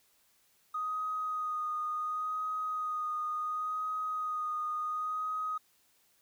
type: tone with vibrato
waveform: triangle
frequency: 1244.5 Hz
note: D#6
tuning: in tune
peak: -28 dBFS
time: 0.74-5.58 s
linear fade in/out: 10 ms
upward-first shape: sine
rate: 0.7 Hz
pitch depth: 19 cents each way
effects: tanh soft clip ceiling -30 dBFS + white hiss -69 dBFS RMS until 6.21 s